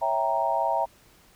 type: chord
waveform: sine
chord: C# diminished seventh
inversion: none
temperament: equal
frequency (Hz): 554.4 / 659.3 / 784 / 932.3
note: C#5 / E5 / G5 / Bb5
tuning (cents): 0 / 0 / 0 / 0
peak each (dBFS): -32 / -27 / -28 / -26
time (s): 0.01-0.86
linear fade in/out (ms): 20
effects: pink hiss -57 dBFS RMS until 1.35 s